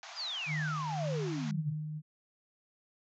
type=band-pass noise; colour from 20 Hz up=pink; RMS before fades=-48 dBFS; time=0.03-1.51 s; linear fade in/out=0 ms; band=650 to 6900 Hz; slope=96 dB/octave
type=exponential sweep; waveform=sine; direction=down; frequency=5170 to 120 Hz; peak=-35 dBFS; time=0.15-1.74 s; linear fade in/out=50 ms
type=tone with tremolo; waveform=sine; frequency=153.2 Hz; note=D#3; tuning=27 cents flat; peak=-32 dBFS; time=0.46-2.02 s; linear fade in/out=50 ms; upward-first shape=sine; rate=1.9 Hz; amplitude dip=40%
effects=none